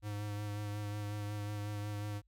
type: tone with vibrato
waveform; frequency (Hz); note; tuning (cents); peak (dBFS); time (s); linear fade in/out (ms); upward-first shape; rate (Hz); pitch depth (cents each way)
square; 103.83; G#2; 0; -38; 0.02-2.22; 50; sine; 5.5; 20
effects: added 50 Hz sine -68 dBFS peak until 2.27 s